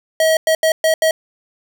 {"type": "tone bursts at uneven times", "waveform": "square", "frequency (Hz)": 639, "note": "D#5", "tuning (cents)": 46, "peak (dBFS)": -12, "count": 5, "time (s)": [[0.2, 0.37], [0.47, 0.55], [0.63, 0.72], [0.84, 0.94], [1.02, 1.11]], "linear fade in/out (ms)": 2, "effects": []}